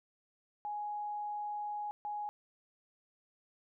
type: tone bursts at uneven times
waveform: sine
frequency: 833 Hz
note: G#5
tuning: 5 cents sharp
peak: -36 dBFS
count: 2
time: 0.65-1.91 / 2.05-2.29 s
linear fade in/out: 0 ms
effects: none